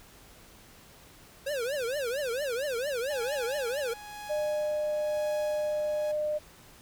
square tone with vibrato, 523.3 Hz, C5, in tune, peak -30 dBFS, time 1.46-3.94 s, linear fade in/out 10 ms, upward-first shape triangle, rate 4.4 Hz, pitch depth 270 cents each way
sawtooth tone with tremolo, 834 Hz, G#5, 7 cents sharp, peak -35 dBFS, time 3.1-6.12 s, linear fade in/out 10 ms, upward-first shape sine, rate 1 Hz, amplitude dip 55%
sine tone, 604 Hz, D5, 48 cents sharp, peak -27 dBFS, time 4.29-6.39 s, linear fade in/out 20 ms
effects pink hiss -54 dBFS RMS until 6.81 s

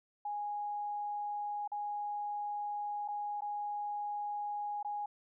sine tone with dropouts, 827 Hz, G#5, 8 cents flat, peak -35 dBFS, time 0.25-5.06 s, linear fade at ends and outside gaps 5 ms, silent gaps 1.677-1.717 / 3.079-3.084 / 3.408-3.419 / 4.829-4.847 s, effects none

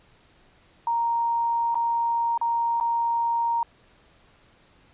sine tone with dropouts, 932.3 Hz, A#5, in tune, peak -21 dBFS, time 0.87-3.63 s, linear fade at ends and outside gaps 2 ms, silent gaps 1.745-1.754 / 2.377-2.413 / 2.801-2.809 s, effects pink hiss -58 dBFS RMS until 4.93 s + resampled to 8000 Hz

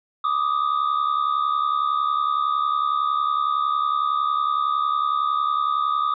triangle tone pair together, 1174.7 / 1245.6 Hz, D6 / D#6, 0 / +2 cents, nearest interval minor second, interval 102 cents, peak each -21 / -20 dBFS, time 0.24-6.14 s, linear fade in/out 5 ms, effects resampled to 11025 Hz

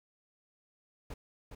brown noise with echo, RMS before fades -42 dBFS, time 1.1-1.14 s, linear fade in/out 5 ms, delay 410 ms, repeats 1, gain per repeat -5 dB, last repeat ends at 1.55 s, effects none

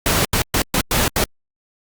pink noise bursts at uneven times, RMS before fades -17 dBFS, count 6, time 0.06-0.25 / 0.33-0.42 / 0.54-0.62 / 0.74-0.81 / 0.91-1.08 / 1.16-1.24 s, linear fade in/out 2 ms, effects Opus 48 kbps

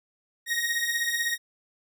sawtooth beating tone pair, 1864.7 / 1880.7 Hz, A#6 / A#6, 0 / +15 cents, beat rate 16 Hz, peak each -26 / -24 dBFS, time 0.46-1.38 s, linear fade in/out 50 ms, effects none

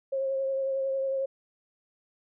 sine tone with vibrato, 538 Hz, C5, 48 cents sharp, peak -26 dBFS, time 0.12-1.26 s, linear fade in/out 10 ms, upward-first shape triangle, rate 11 Hz, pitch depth 23 cents each way, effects none

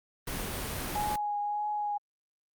pink noise, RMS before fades -35 dBFS, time 0.27-1.16 s, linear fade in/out 5 ms
sine tone with vibrato, 831 Hz, G#5, 1 cent sharp, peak -29 dBFS, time 0.95-1.98 s, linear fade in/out 10 ms, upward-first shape triangle, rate 1.7 Hz, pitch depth 20 cents each way
effects Opus 32 kbps

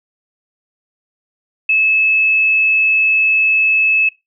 sine tone, 2600 Hz, E7, 24 cents flat, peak -10 dBFS, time 1.69-4.09 s, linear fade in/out 5 ms, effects noise-tail reverb RT60 0.2 s tail -20 dB re dry

